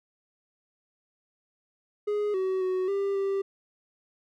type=tone with pitch steps; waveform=triangle; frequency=415.9 / 377.2 / 371.4 / 396.5 / 392.3 Hz; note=G#4 / F#4 / F#4 / G4 / G4; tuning=+2 / +33 / +7 / +20 / +1 cents; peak=-23 dBFS; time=2.07-3.42 s; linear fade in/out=10 ms; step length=270 ms; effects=none